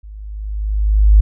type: tone with level ramp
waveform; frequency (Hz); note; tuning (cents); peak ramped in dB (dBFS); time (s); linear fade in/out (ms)
sine; 51.91; G#1; 0; -32 to -3; 0.03-1.21; 10
effects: none